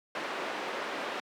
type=band-pass noise; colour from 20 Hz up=pink; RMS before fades=-36 dBFS; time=0.15-1.2 s; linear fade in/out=2 ms; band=380 to 2600 Hz; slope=12 dB/octave; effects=high-pass 200 Hz 12 dB/octave